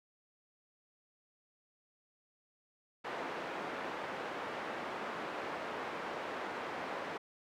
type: band-pass noise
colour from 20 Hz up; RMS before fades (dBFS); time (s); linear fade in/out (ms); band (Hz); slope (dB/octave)
pink; -41; 3.04-7.18; 10; 390 to 1800; 12
effects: none